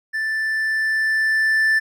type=tone with level ramp; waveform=triangle; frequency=1764 Hz; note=A6; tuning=4 cents sharp; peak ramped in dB=-19 to -12 dBFS; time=0.13-1.8 s; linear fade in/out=20 ms; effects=none